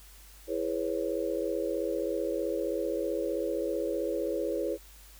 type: chord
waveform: sine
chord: C# minor seventh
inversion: first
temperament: just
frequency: 332.6 / 415.8 / 498.9 / 554.4 Hz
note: E4 / G#4 / B4 / C#5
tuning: +16 / +2 / +17 / 0 cents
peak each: -34 dBFS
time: 0.47-4.78 s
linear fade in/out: 50 ms
effects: added 50 Hz sine -52 dBFS peak until 5.19 s + white hiss -55 dBFS RMS until 5.19 s